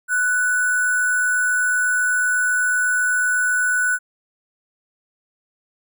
sine tone with sample-and-hold, 1486 Hz, F#6, 7 cents sharp, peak -16 dBFS, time 0.08-3.99 s, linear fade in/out 50 ms, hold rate 8820 Hz, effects none

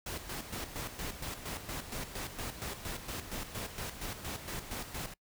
pink noise with tremolo, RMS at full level -39 dBFS, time 0.06-5.14 s, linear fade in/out 5 ms, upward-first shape square, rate 4.3 Hz, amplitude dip 60%, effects noise-tail reverb RT60 0.1 s tail -23 dB re dry

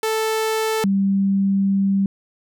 sawtooth / sine tone pair in turn, 440 / 196 Hz, A4 / G3, 0 / 0 cents, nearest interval octave + major second, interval 1400 cents, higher first, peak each -15 dBFS, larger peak neither, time 0.03-0.84 / 0.84-2.06 s, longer second, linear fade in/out 2 ms, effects none

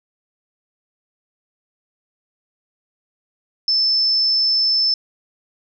sine tone, 5274 Hz, E8, in tune, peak -14 dBFS, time 3.68-4.94 s, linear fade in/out 2 ms, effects none

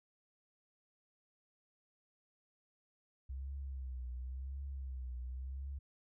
sine tone with vibrato, 65.2 Hz, C2, 5 cents flat, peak -40 dBFS, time 3.29-5.79 s, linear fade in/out 10 ms, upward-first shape triangle, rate 0.93 Hz, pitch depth 110 cents each way, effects none

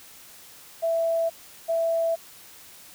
sine tone pair in turn, 662 / 662 Hz, E5 / E5, +7 / +7 cents, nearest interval unison, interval 0 cents, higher neither, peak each -21 dBFS, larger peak neither, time 0.82-1.3 / 1.68-2.16 s, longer neither, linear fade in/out 20 ms, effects white hiss -48 dBFS RMS until 2.94 s

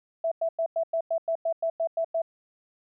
sine tone bursts, 659.3 Hz, E5, in tune, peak -23 dBFS, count 12, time 0.24-2.219 s, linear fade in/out 5 ms, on 76 ms, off 97 ms, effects none

